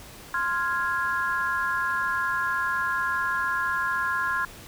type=chord; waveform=sine; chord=F minor; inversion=second; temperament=equal; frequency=1046.5 / 1396.9 / 1661.2 Hz; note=C6 / F6 / Ab6; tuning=0 / 0 / 0 cents; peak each=-28 dBFS; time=0.34-4.45 s; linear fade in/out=2 ms; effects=pink hiss -45 dBFS RMS until 4.67 s